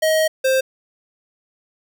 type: tone pair in turn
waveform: square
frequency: 631 / 526 Hz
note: D#5 / C5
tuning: +24 / +9 cents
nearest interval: minor third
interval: 315 cents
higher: first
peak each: -15 dBFS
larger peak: neither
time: 0.02-0.28 / 0.44-0.61 s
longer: first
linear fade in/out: 10 ms
effects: none